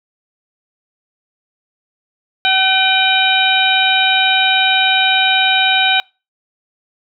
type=harmonic tone with a mistuned harmonic; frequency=761 Hz; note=F#5; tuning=48 cents sharp; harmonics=1 / 2 / 3 / 4 / 5; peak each=-17 / -17 / -17 / -17 / -17 dBFS; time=2.45-6 s; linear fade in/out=0 ms; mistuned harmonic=3; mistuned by=+81 cents; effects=noise-tail reverb RT60 0.3 s tail -26 dB re dry